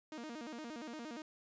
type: tone with vibrato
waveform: sawtooth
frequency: 270 Hz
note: C#4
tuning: 45 cents flat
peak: -40 dBFS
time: 0.12-1.22 s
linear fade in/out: 2 ms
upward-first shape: square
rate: 8.6 Hz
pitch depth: 240 cents each way
effects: resampled to 16000 Hz